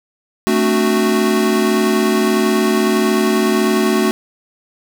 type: chord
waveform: square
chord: D dominant seventh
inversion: second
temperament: equal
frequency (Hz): 220 / 261.6 / 293.7 / 370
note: A3 / C4 / D4 / F#4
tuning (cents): 0 / 0 / 0 / 0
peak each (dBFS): -17 / -23 / -22 / -17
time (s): 0.47-4.11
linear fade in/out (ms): 0
effects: none